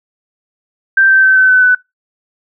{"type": "tone with pitch steps", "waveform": "sine", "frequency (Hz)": [1568, 1553.6, 1539.3, 1525.1, 1511.1, 1497.2], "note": ["G6", "G6", "G6", "G6", "F#6", "F#6"], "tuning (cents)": [0, -16, -32, -48, 36, 20], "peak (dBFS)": -5, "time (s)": [0.97, 1.75], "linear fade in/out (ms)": 5, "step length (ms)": 130, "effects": ["noise-tail reverb RT60 0.2 s tail -24 dB re dry"]}